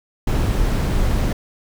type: noise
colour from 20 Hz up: brown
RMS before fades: -18 dBFS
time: 0.27-1.33 s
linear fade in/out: 5 ms
effects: none